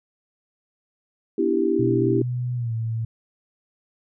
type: chord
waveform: sine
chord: E minor seventh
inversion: second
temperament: equal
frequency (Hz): 246.9 / 293.7 / 329.6 / 392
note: B3 / D4 / E4 / G4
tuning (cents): 0 / 0 / 0 / 0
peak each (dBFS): -27 / -27 / -22 / -22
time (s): 1.38-2.22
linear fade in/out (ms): 5
type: tone with pitch glide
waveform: sine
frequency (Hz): 123.47 to 113.22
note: B2 to A2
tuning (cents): 0 to +50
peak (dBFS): -23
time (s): 1.79-3.05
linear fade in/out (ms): 5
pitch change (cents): -150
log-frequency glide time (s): 2.55-2.73
effects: none